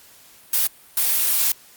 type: noise bursts at uneven times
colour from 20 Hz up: blue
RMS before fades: -19 dBFS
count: 2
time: 0.53-0.67 / 0.97-1.52 s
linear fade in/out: 2 ms
effects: white hiss -49 dBFS RMS until 1.76 s + Opus 48 kbps